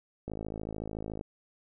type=click train; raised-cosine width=2 ms; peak=-24 dBFS; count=51; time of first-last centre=0.28-1.211 s; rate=53.7 Hz; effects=none